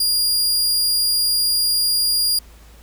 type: tone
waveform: sawtooth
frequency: 4829 Hz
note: D8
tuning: 47 cents sharp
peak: -13 dBFS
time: 0-2.39 s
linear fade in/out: 5 ms
effects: added 56 Hz sine -43 dBFS peak until 2.82 s + pink hiss -50 dBFS RMS until 2.82 s